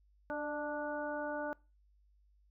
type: harmonic tone with a mistuned harmonic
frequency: 293.7 Hz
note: D4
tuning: in tune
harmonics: 1 / 2 / 3 / 4 / 5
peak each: -42 / -39 / -43 / -50 / -43 dBFS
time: 0.3-1.53 s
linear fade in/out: 0 ms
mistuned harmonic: 2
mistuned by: +25 cents
effects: noise-tail reverb RT60 0.3 s tail -23 dB re dry + added 50 Hz sine -65 dBFS peak until 2.5 s